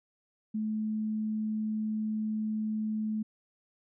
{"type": "tone", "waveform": "sine", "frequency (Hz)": 216.1, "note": "A3", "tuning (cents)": -31, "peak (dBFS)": -29, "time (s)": [0.54, 3.23], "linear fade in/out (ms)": 10, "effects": []}